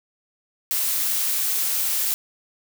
blue noise, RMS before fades -23 dBFS, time 0.71-2.14 s, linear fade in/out 0 ms, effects none

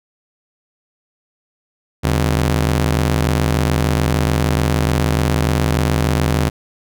sawtooth ring-modulated tone, 110 Hz, A2, in tune, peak -7 dBFS, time 2.03-6.5 s, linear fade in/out 20 ms, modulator 31.6 Hz, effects none

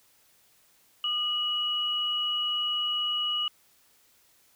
sine tone pair together, 1218.2 / 2921 Hz, D#6 / F#7, -37 / -23 cents, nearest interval octave + minor third, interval 1514 cents, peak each -36 / -26 dBFS, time 1.04-3.48 s, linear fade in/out 2 ms, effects white hiss -63 dBFS RMS until 4.55 s

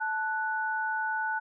sine tone pair together, 875.5 / 1480 Hz, A5 / F#6, -9 / 0 cents, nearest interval major sixth, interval 909 cents, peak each -31 / -30 dBFS, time 0-1.4 s, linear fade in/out 20 ms, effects none

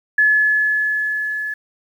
sine tone with level ramp, 1712 Hz, A6, 48 cents flat, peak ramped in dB -10 to -22 dBFS, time 0.18-1.54 s, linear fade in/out 5 ms, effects 8-bit

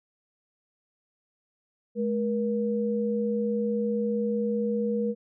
sine tone pair together, 212.5 / 477.1 Hz, G#3 / A#4, +40 / +40 cents, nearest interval octave + major second, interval 1400 cents, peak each -27 dBFS, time 1.95-5.15 s, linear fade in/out 50 ms, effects none

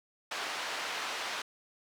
pink band-pass noise, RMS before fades -37 dBFS, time 0.31-1.42 s, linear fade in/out 5 ms, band 780 to 4700 Hz, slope 12 dB/octave, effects none

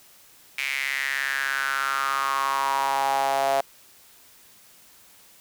sawtooth tone with high-pass filter sweep, 136.8 Hz, C#3, 23 cents flat, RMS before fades -25 dBFS, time 0.58-3.61 s, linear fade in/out 5 ms, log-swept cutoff 2300 to 670 Hz, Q 6, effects white hiss -53 dBFS RMS until 5.4 s

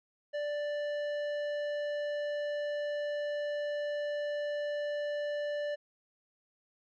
triangle tone with tanh clipping, 587.3 Hz, D5, in tune, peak -34 dBFS, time 0.33-5.76 s, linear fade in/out 20 ms, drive 16 dB, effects none

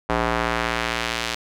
square tone with band-pass filter sweep, 57.8 Hz, A#1, 14 cents flat, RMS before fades -24 dBFS, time 0.09-1.35 s, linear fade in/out 5 ms, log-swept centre 950 to 3700 Hz, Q 0.83, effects none

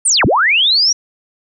sine linear two-way sweep, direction down then up, 9397 to 57.9 to 5810 Hz, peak -9 dBFS, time 0.05-0.93 s, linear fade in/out 10 ms, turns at 0.25 s, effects none

